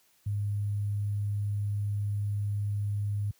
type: tone with sample-and-hold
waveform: sine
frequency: 102.5 Hz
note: G#2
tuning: 22 cents flat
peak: -27 dBFS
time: 0.26-3.31 s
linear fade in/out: 5 ms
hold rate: 11025 Hz
effects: white hiss -66 dBFS RMS until 3.39 s + high-pass 60 Hz 12 dB/octave